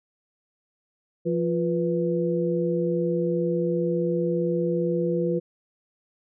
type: tone cluster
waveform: sine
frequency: 172.4 / 350.1 / 492.6 Hz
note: F3 / F4 / B4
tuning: -22 / +4 / -5 cents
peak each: -26 dBFS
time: 1.25-5.4 s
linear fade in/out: 20 ms
effects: none